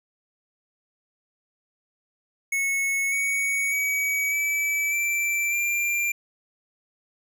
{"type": "tone with pitch steps", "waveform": "square", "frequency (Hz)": [2199, 2234, 2269, 2304, 2341, 2377], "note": ["C#7", "C#7", "C#7", "D7", "D7", "D7"], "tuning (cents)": [-14, 13, 40, -34, -6, 20], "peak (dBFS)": -23, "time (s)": [2.52, 6.12], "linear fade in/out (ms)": 5, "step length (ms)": 600, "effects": []}